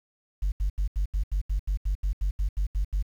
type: tone bursts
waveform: sine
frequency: 48.2 Hz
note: G1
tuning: 28 cents flat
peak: -21 dBFS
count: 15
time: 0.42-3.026 s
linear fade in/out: 10 ms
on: 100 ms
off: 79 ms
effects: tanh soft clip ceiling -20 dBFS + 9-bit